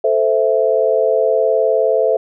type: chord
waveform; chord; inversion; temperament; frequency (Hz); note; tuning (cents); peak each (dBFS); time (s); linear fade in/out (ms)
sine; A minor; none; equal with one note detuned; 440 / 519.3 / 659.3; A4 / C5 / E5; 0 / -13 / 0; -16; 0.04-2.17; 5
effects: none